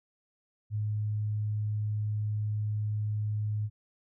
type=tone; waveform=sine; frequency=105.9 Hz; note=G#2; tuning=34 cents sharp; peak=-28 dBFS; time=0.7-3.7 s; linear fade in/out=50 ms; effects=none